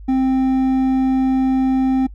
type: tone with hard clipping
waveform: triangle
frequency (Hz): 262.5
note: C4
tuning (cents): +6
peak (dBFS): -15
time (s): 0.08-2.07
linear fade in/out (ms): 10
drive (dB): 9
effects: noise-tail reverb RT60 0.1 s tail -23 dB re dry + added 50 Hz sine -33 dBFS peak until 2.14 s